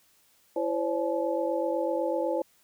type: tone cluster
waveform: sine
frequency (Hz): 335 / 521 / 569 / 860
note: E4 / C5 / C#5 / A5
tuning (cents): +28 / -7 / +45 / -40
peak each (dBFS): -31 / -29 / -31 / -35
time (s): 0.56-2.42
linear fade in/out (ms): 5
effects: white hiss -64 dBFS RMS until 2.63 s